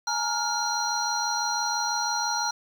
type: tone cluster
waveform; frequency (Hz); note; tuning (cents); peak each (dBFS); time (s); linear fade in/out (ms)
sine; 843 / 929 / 1408 / 4143 / 5780; G#5 / A#5 / F6 / C8 / F#8; +26 / -6 / +14 / -18 / -41; -31; 0.07-2.51; 5
effects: 8-bit